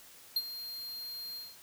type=tone with ADSR envelope; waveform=square; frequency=4200 Hz; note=C8; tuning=6 cents sharp; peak=-26 dBFS; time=0.36-1.57 s; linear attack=5 ms; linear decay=46 ms; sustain=-14 dB; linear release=210 ms; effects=white hiss -55 dBFS RMS until 1.62 s